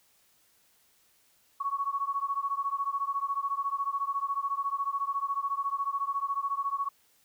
sine beating tone pair, 1108.7 / 1122.7 Hz, C#6 / C#6, 0 / +22 cents, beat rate 14 Hz, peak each -31 / -32 dBFS, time 1.6-6.89 s, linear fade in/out 10 ms, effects white hiss -66 dBFS RMS until 7.24 s

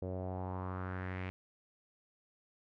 sawtooth tone with low-pass filter sweep, 92.5 Hz, F#2, in tune, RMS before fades -40 dBFS, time 0.02-1.3 s, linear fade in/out 0 ms, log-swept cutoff 510 to 2400 Hz, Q 3.3, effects none

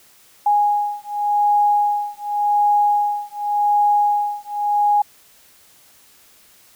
sine beating tone pair, 826 / 826.88 Hz, G#5 / G#5, -10 / -8 cents, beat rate 0.88 Hz, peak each -18 dBFS, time 0.46-5.02 s, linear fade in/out 5 ms, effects white hiss -51 dBFS RMS until 6.75 s

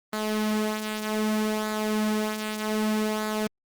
sawtooth tone with flanger, 214.6 Hz, A3, 43 cents flat, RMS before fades -27 dBFS, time 0.13-3.47 s, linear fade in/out 2 ms, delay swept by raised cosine 0.34 to 4.84 ms, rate 0.64 Hz, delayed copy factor -0.5, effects Opus 24 kbps

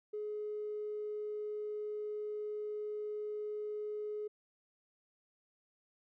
triangle tone with tanh clipping, 421.5 Hz, G#4, 26 cents sharp, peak -37 dBFS, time 0.13-4.28 s, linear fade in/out 10 ms, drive 4 dB, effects none

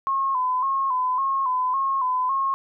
sine tone with vibrato, 1046.5 Hz, C6, in tune, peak -20 dBFS, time 0.07-2.54 s, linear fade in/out 0 ms, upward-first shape square, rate 1.8 Hz, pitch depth 60 cents each way, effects none

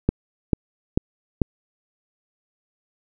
click train, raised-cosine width 3 ms, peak -4 dBFS, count 4, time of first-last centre 0.09-1.417 s, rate 2.26 Hz, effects none

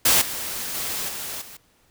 white noise with level steps, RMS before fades -17 / -30 / -28 / -32 / -42 dBFS, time 0.05-1.57 s, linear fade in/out 5 ms, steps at 0.21 / 0.74 / 1.08 / 1.41 s, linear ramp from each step 10 ms, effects pink hiss -61 dBFS RMS until 1.9 s

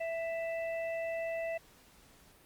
harmonic tone, 661 Hz, E5, 5 cents sharp, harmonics 1 / 3 / 4, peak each -34 / -44 / -46 dBFS, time 0-1.58 s, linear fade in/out 10 ms, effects pink hiss -61 dBFS RMS until 2.45 s + Opus 48 kbps

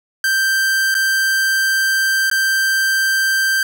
45% pulse tone with dropouts, 1568 Hz, G6, in tune, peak -14 dBFS, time 0.24-3.63 s, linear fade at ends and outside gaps 2 ms, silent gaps 0.943-0.95 / 2.3-2.313 s, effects none

